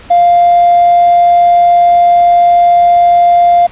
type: tone with hard clipping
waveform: sine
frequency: 698.5 Hz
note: F5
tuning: in tune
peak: -4 dBFS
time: 0.1-3.67 s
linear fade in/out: 10 ms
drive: 1 dB
effects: pink hiss -35 dBFS RMS until 3.71 s + resampled to 8000 Hz